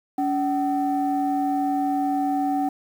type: tone pair together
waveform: sine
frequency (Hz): 284 / 758.2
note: C#4 / F#5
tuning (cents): +42 / +42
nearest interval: octave + perfect fourth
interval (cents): 1700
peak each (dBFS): -22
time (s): 0.18-2.69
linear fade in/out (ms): 5
effects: tanh soft clip ceiling -15 dBFS + 8-bit